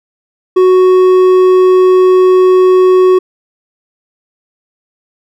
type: tone with hard clipping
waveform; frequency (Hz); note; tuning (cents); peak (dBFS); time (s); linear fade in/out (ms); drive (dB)
triangle; 370; F#4; 0; -5; 0.56-3.19; 10; 9
effects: none